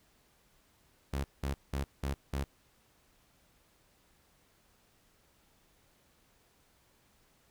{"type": "tone bursts", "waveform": "sawtooth", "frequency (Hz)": 69, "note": "C#2", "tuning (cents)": -7, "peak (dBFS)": -28, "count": 5, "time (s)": [1.13, 2.44], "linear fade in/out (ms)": 5, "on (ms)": 110, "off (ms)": 190, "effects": ["pink hiss -68 dBFS RMS until 7.5 s"]}